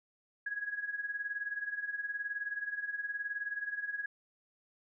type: tone with tremolo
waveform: sine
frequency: 1661.2 Hz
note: G#6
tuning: in tune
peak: -32 dBFS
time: 0.46-4.06 s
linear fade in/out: 5 ms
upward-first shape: sine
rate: 19 Hz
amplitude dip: 75%
effects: none